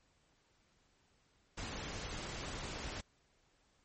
pink noise, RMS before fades -43 dBFS, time 1.57-3.01 s, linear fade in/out 10 ms, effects pink hiss -73 dBFS RMS until 3.84 s + MP3 32 kbps

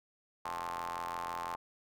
sawtooth ring-modulated tone, 85.9 Hz, F2, 28 cents flat, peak -30 dBFS, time 0.45-1.56 s, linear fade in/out 5 ms, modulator 969 Hz, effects none

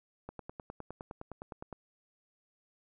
click train, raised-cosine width 1 ms, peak -28 dBFS, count 15, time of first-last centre 0.29-1.727 s, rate 9.74 Hz, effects none

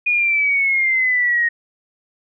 sine exponential sweep, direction down, 2462 to 1864.7 Hz, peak -14 dBFS, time 0.06-1.49 s, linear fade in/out 10 ms, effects none

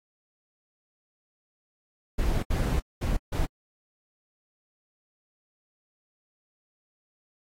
brown noise bursts at uneven times, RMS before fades -25 dBFS, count 4, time 2.18-2.43 / 2.5-2.8 / 3.01-3.17 / 3.32-3.46 s, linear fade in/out 10 ms, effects AAC 48 kbps

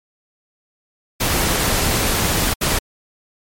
pink noise bursts at uneven times, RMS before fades -18 dBFS, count 2, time 1.2-2.54 / 2.61-2.79 s, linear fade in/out 10 ms, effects MP3 64 kbps

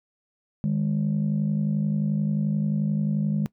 sine tone pair together, 153.5 / 204.9 Hz, D#3 / G#3, -23 / -23 cents, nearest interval perfect fourth, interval 500 cents, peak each -23 dBFS, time 0.64-3.46 s, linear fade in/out 0 ms, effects noise-tail reverb RT60 0.1 s tail -22 dB re dry + tanh soft clip ceiling -17 dBFS

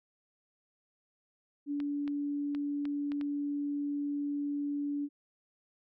sine tone, 287.9 Hz, D4, 34 cents flat, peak -31 dBFS, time 1.66-5.09 s, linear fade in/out 50 ms
clicks, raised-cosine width 0.3 ms, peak -30 dBFS, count 6, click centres 1.802 / 2.078 / 2.549 / 2.854 / 3.119 / 3.212 s
effects none

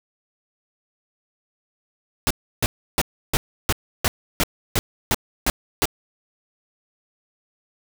pink noise bursts, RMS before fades -19 dBFS, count 11, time 2.27-5.855 s, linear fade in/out 0 ms, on 35 ms, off 320 ms, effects none

